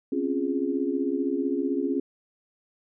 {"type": "chord", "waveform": "sine", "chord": "Db major seventh", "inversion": "third", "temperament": "equal", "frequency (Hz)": [261.6, 277.2, 349.2, 415.3], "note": ["C4", "Db4", "F4", "Ab4"], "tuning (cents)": [0, 0, 0, 0], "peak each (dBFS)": [-31, -27, -30, -31], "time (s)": [0.12, 2], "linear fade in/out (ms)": 5, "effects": []}